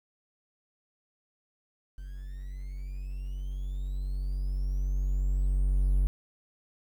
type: tone with level ramp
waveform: triangle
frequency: 46.98 Hz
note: F#1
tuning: 27 cents sharp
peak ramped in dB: -36 to -19 dBFS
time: 1.98-6.07 s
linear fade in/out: 0 ms
effects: 10-bit